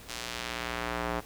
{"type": "tone with band-pass filter sweep", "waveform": "square", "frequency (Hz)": 59.2, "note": "A#1", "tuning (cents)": 27, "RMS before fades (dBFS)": -35, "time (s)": [0.08, 1.21], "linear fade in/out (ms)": 20, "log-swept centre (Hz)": [5700, 910], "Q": 0.74, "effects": ["pink hiss -50 dBFS RMS until 1.25 s"]}